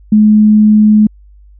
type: tone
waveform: sine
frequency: 212.9 Hz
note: G#3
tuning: 43 cents sharp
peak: -3 dBFS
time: 0.12-1.07 s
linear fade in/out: 5 ms
effects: added 50 Hz sine -37 dBFS peak until 1.59 s